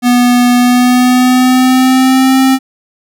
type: tone with pitch glide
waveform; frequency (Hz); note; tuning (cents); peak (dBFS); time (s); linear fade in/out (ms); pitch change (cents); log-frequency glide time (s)
square; 244.9 to 264; B3 to C4; -14 to +16; -6; 0.02-2.59; 50; +130; 0.56-2.38
effects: none

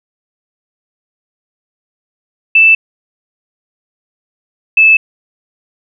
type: tone pair in turn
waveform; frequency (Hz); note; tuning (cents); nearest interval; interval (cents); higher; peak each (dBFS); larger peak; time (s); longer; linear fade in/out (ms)
sine; 2645 / 2619; E7 / E7; +5 / -12; unison; 17; first; -3; neither; 2.55-2.75 / 4.77-4.97; neither; 5
effects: none

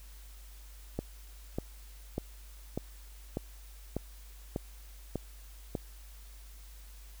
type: click train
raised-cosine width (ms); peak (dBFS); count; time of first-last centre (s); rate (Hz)
2; -19; 9; 0.99-5.752; 1.68
effects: added 50 Hz sine -48 dBFS peak until 7.2 s + white hiss -58 dBFS RMS until 7.2 s

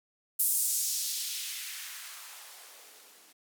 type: noise with band-pass filter sweep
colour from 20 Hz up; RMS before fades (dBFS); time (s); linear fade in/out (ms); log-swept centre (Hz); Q
violet; -35; 0.39-3.33; 10; 11000 to 260; 1.3
effects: none

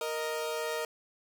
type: tone pair together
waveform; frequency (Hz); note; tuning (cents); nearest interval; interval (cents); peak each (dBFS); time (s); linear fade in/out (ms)
sawtooth; 466.2 / 622.3; A#4 / D#5; 0 / 0; perfect fourth; 500; -30 / -32; 0.01-0.85; 2
effects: none

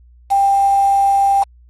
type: tone with quantisation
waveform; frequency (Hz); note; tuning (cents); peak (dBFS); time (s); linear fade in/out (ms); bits
sine; 792; G5; +18; -10; 0.3-1.44; 20; 5
effects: added 60 Hz sine -43 dBFS peak until 1.69 s + AAC 32 kbps

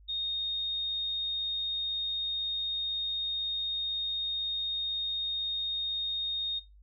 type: tone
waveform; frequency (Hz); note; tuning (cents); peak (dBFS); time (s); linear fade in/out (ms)
sine; 3702; A#7; -13; -30; 0.08-6.6; 20
effects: noise-tail reverb RT60 0.2 s tail -17 dB re dry + added 50 Hz sine -53 dBFS peak until 6.82 s

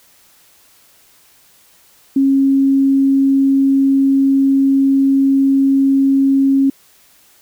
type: tone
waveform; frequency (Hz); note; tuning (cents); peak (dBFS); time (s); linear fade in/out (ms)
sine; 272.2; C#4; -31; -9; 2.16-6.7; 5
effects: white hiss -50 dBFS RMS until 7.41 s

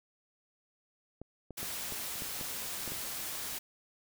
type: clicks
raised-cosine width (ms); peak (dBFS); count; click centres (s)
2; -30; 8; 1.216 / 1.507 / 1.63 / 1.923 / 2.221 / 2.412 / 2.877 / 2.92
type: noise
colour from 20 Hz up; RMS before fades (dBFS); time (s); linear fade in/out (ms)
white; -39; 1.57-3.59; 10
effects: none

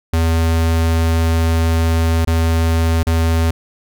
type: tone with dropouts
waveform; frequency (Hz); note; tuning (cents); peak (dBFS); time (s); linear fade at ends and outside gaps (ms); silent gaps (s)
square; 82.1; E2; -6; -13; 0.13-3.51; 5; 2.25-2.273 / 3.031-3.068
effects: none

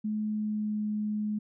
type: tone with pitch glide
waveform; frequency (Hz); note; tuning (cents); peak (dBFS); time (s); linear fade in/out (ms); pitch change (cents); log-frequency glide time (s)
sine; 213.5 to 211.3; G#3 to G#3; +48 to +30; -28; 0.04-1.39; 10; -18; 0.24-0.84
effects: none

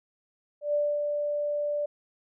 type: tone with ADSR envelope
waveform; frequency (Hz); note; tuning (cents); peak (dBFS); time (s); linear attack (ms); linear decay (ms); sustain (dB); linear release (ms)
sine; 587.3; D5; 0; -22; 0.61-1.86; 130; 250; -4; 8
effects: none

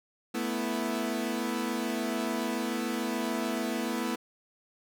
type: chord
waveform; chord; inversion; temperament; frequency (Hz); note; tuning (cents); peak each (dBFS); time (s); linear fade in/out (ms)
sawtooth; A suspended second; none; equal; 220 / 246.9 / 329.6; A3 / B3 / E4; 0 / 0 / 0; -30 / -29 / -31; 0.34-4.16; 10
effects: none

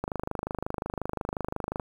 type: click train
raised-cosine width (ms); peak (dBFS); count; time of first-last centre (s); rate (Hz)
1; -16; 46; 0.04-1.798; 25.6
effects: 8-bit

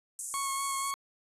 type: band-pass noise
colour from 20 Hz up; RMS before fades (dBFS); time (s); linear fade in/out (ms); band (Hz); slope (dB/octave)
white; -39; 0.19-0.91; 0; 6900 to 10000; 48
type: tone with vibrato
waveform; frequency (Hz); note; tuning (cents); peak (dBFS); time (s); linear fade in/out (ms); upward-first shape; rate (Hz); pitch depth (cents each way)
40% pulse; 1098; C#6; -17; -31; 0.34-0.94; 0; sine; 4.1; 15
effects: resampled to 32000 Hz

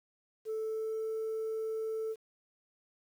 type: tone with pitch glide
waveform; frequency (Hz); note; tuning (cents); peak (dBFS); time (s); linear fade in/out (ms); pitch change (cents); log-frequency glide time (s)
sine; 438.9 to 441.7; A4 to A4; -4 to +7; -31; 0.45-2.16; 50; +11; 0.56-1.1
effects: tanh soft clip ceiling -31 dBFS + 10-bit

